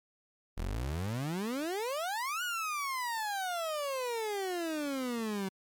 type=exponential two-way sweep; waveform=30% pulse; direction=up then down; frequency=38.4 to 1480 to 187.6 Hz; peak=-30 dBFS; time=0.57-5.49 s; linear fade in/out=10 ms; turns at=2.43 s; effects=MP3 96 kbps